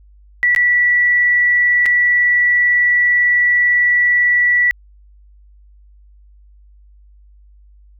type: tone with dropouts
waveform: sine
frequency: 1953 Hz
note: B6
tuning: 20 cents flat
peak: -10 dBFS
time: 0.43-4.71 s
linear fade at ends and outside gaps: 0 ms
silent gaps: 0.549-0.562 / 1.857-1.862 s
effects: added 50 Hz sine -43 dBFS peak until 7.99 s